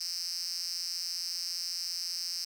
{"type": "tone with high-pass filter", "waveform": "5% pulse", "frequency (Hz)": 174.61, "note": "F3", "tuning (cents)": 0, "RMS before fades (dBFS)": -36, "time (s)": [0, 2.45], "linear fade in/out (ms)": 10, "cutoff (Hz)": 5200, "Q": 7.5, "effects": []}